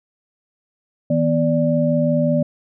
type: tone cluster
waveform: sine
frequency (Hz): 158.9 / 244.4 / 586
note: D#3 / B3 / D5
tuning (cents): +37 / -18 / -4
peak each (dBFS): -19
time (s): 1.1-2.43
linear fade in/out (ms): 5
effects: none